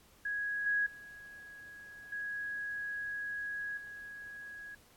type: tone with level steps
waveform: sine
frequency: 1661 Hz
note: G#6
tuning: in tune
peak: -33 / -28 / -48 / -36 / -44 dBFS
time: 0.25-4.75 s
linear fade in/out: 5 ms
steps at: 0.66 / 0.86 / 2.12 / 3.77 s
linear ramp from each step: 5 ms
effects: pink hiss -63 dBFS RMS until 4.96 s + AAC 64 kbps